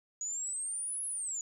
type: exponential two-way sweep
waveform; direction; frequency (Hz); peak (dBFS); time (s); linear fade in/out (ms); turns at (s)
sine; up then down; 6770 to 10700 to 6770; -34; 0.21-1.41; 2; 1.06
effects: 11-bit